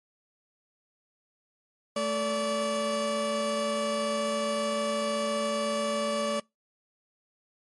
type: tone pair together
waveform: 30% pulse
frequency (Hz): 219.9 / 577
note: A3 / D5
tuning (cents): -1 / -31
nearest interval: octave + perfect fourth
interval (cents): 1670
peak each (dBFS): -30 / -25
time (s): 1.96-6.4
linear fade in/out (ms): 5
effects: noise-tail reverb RT60 0.2 s tail -25 dB re dry + MP3 48 kbps